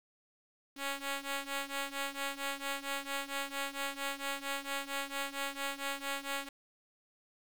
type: ring-modulated tone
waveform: 5% pulse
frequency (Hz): 277.2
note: C#4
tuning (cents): 0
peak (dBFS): -22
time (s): 0.76-6.49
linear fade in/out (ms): 5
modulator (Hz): 275
effects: none